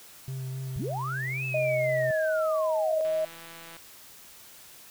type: tone with vibrato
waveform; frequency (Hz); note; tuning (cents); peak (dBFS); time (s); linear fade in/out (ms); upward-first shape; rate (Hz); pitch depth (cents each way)
triangle; 131.5; C3; +9; -30; 0.28-2.11; 0; sine; 3.8; 18
type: linear two-way sweep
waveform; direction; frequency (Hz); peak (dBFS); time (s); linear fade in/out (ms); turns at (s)
sine; up then down; 58.3 to 2637 to 559; -31; 0.76-3.01; 0; 1.45
type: tone with pitch glide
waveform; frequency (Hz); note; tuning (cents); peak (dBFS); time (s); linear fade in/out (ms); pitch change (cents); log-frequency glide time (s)
sine; 622.3 to 631.4; D#5 to D#5; 0 to +25; -24; 1.54-3.25; 5; +25; 1.84-2.06
type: click train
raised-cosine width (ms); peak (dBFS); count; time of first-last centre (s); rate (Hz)
0.3; -30; 120; 3.05-3.767; 166
effects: white hiss -50 dBFS RMS until 4.9 s